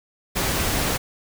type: noise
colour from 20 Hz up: pink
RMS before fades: -23 dBFS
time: 0.35-0.98 s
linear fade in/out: 20 ms
effects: none